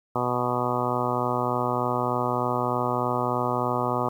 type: harmonic tone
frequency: 123.3 Hz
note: B2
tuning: 2 cents flat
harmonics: 1 / 2 / 3 / 4 / 5 / 6 / 7 / 8 / 9 / 10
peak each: -32 / -32 / -32 / -32 / -32 / -32 / -32 / -32 / -32 / -32 dBFS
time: 0.15-4.09 s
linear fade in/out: 5 ms
effects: 9-bit